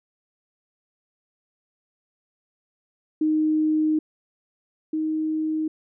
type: tone pair in turn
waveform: sine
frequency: 310 / 312.9 Hz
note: D#4 / D#4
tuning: -6 / +10 cents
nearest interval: unison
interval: 16 cents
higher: second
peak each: -18 / -22 dBFS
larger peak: first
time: 3.21-3.99 / 4.93-5.68 s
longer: first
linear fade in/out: 5 ms
effects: none